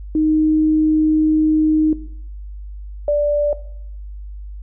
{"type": "tone pair in turn", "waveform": "sine", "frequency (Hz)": [310.5, 586.1], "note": ["D#4", "D5"], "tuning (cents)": [-3, -4], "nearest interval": "major seventh", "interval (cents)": 1099, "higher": "second", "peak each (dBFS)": -13, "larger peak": "neither", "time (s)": [[0.15, 1.93], [3.08, 3.53]], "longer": "first", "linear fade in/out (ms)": 2, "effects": ["noise-tail reverb RT60 0.7 s tail -17 dB re dry", "added 50 Hz sine -29 dBFS peak until 4.62 s"]}